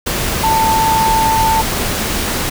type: tone in noise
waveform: sine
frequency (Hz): 890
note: A5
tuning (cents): +20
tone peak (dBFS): -11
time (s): 0.43-1.62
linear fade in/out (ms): 10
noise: pink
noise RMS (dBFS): -18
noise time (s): 0.06-2.5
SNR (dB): +4
effects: none